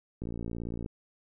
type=click train; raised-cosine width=3 ms; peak=-24 dBFS; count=38; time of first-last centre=0.22-0.861 s; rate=57.7 Hz; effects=none